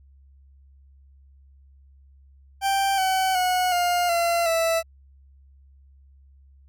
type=tone with pitch steps; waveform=40% pulse; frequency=784 / 757.3 / 731.5 / 706.6 / 682.5 / 659.3 Hz; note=G5 / F#5 / F#5 / F5 / F5 / E5; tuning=0 / +40 / -20 / +20 / -40 / 0 cents; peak=-19 dBFS; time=2.61-4.83 s; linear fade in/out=50 ms; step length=370 ms; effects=added 68 Hz sine -50 dBFS peak until 6.68 s